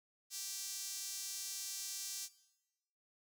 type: tone with high-pass filter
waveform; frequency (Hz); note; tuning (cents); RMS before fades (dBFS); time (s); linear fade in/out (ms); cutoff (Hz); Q
sawtooth; 390.8; G4; -5; -44; 0.3-2.29; 50; 5700; 1.6
effects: noise-tail reverb RT60 1.0 s tail -19 dB re dry